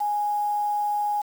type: tone with quantisation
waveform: sine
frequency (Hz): 829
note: G#5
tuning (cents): -3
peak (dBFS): -22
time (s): 0-1.22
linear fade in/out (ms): 10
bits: 7
effects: none